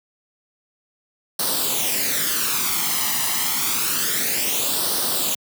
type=noise with flanger; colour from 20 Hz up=white; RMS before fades=-22 dBFS; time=1.39-5.35 s; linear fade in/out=5 ms; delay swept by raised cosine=0.21 to 1.01 ms; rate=0.28 Hz; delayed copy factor=+0.65; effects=high-pass 150 Hz 12 dB/octave